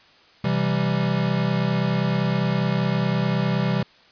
square chord, C major, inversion none, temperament equal with one note detuned, 130.81 / 166.25 / 196 Hz, C3 / E3 / G3, 0 / +15 / 0 cents, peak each -25 dBFS, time 0.44-3.83 s, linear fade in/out 5 ms, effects white hiss -53 dBFS RMS until 4.11 s + resampled to 11025 Hz

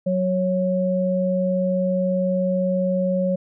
sine tone pair together, 185.21 / 551 Hz, F#3 / C#5, +2 / -11 cents, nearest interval octave + perfect fifth, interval 1887 cents, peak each -21 dBFS, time 0.06-3.36 s, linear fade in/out 10 ms, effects none

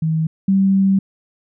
sine tone pair in turn, 159.5 / 193.8 Hz, D#3 / G3, +43 / -20 cents, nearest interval minor third, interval 337 cents, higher second, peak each -15 / -11 dBFS, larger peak second, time 0.02-0.27 / 0.48-0.99 s, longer second, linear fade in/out 5 ms, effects none

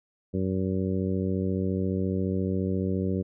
harmonic tone, 94.4 Hz, F#2, 35 cents sharp, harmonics 1 / 2 / 3 / 4 / 5 / 6, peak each -30 / -28 / -33 / -33 / -35 / -41 dBFS, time 0.33-3.23 s, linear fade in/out 20 ms, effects none

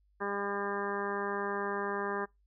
harmonic tone, 201 Hz, G3, 44 cents sharp, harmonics 1 / 2 / 3 / 4 / 5 / 6 / 7 / 8 / 9, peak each -42 / -36 / -44 / -42 / -40 / -40 / -51 / -40 / -46 dBFS, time 0.2-2.26 s, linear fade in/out 20 ms, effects noise-tail reverb RT60 0.2 s tail -26 dB re dry + added 50 Hz sine -66 dBFS peak until 2.46 s

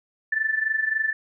sine tone with amplitude modulation, 1760 Hz, A6, in tune, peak -18 dBFS, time 0.32-1.13 s, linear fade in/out 5 ms, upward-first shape sine, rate 23.6 Hz, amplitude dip 75%, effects none

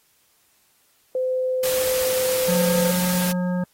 sine tone, 513 Hz, C5, 34 cents flat, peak -20 dBFS, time 1.15-2.91 s, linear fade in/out 2 ms
white noise, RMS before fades -27 dBFS, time 1.63-3.32 s, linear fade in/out 5 ms
harmonic tone, 180 Hz, F#3, 47 cents flat, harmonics 1 / 3 / 5 / 7 / 9, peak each -21 / -30 / -36 / -43 / -39 dBFS, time 2.48-3.64 s, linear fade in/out 5 ms
effects white hiss -62 dBFS RMS until 3.73 s + AAC 48 kbps

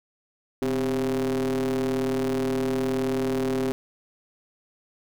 square ring-modulated tone, 69.3 Hz, C#2, in tune, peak -21 dBFS, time 0.62-3.72 s, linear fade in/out 0 ms, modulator 327 Hz, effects none

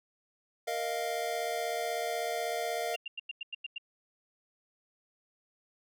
square chord, Bb suspended fourth, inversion none, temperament equal, 466.2 / 622.3 / 698.5 Hz, Bb4 / Eb5 / F5, 0 / 0 / 0 cents, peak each -38 / -38 / -35 dBFS, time 0.67-2.96 s, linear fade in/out 10 ms
sine tone bursts, 2787 Hz, F7, 4 cents flat, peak -35 dBFS, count 8, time 2.94-3.782 s, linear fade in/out 5 ms, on 23 ms, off 94 ms
effects none

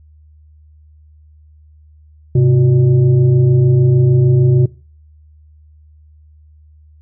sine tone with frequency modulation, 130.81 Hz, C3, in tune, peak -7 dBFS, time 2.35-4.66 s, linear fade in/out 5 ms, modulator 235 Hz, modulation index 0.63, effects noise-tail reverb RT60 0.4 s tail -23 dB re dry + added 76 Hz sine -42 dBFS peak until 7.01 s

